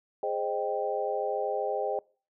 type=chord; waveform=sine; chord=Ab major seventh; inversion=none; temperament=equal with one note detuned; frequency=415.3 / 523.3 / 616.2 / 784 Hz; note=Ab4 / C5 / Eb5 / G5; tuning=0 / 0 / -17 / 0 cents; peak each=-33 dBFS; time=0.23-1.99 s; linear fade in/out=2 ms; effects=noise-tail reverb RT60 0.4 s tail -25 dB re dry